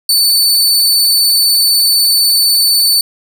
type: tone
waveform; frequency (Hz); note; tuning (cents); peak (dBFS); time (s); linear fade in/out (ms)
sawtooth; 4508; C#8; +28; -5; 0.09-3.01; 2
effects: none